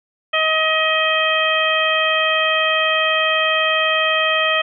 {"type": "harmonic tone", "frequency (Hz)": 632, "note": "D#5", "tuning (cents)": 27, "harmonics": [1, 2, 3, 4, 5], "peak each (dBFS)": [-21, -21, -21, -21, -21], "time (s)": [0.33, 4.62], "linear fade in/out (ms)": 10, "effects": []}